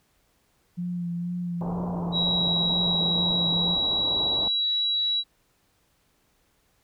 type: tone with vibrato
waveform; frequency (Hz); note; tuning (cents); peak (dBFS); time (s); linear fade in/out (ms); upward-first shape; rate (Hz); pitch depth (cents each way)
sine; 174.61; F3; 0; -27; 0.77-3.76; 20; sine; 2.1; 26
type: low-pass noise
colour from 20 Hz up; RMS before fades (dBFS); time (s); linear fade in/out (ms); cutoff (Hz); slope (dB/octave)
white; -35; 1.61-4.48; 0; 1000; 48
type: tone with pitch glide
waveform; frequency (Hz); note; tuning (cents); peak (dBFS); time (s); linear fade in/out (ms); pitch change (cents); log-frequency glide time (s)
sine; 3868 to 3899; B7 to B7; -37 to -23; -22; 2.12-5.24; 50; +14; 3.18-4.5
effects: pink hiss -67 dBFS RMS until 6.83 s